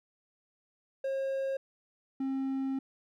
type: tone pair in turn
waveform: triangle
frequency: 539 / 267.9 Hz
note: C#5 / C4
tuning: -49 / +41 cents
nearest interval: octave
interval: 1210 cents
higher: first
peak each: -28 dBFS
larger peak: neither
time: 1.04-1.57 / 2.2-2.79 s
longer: second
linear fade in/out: 5 ms
effects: none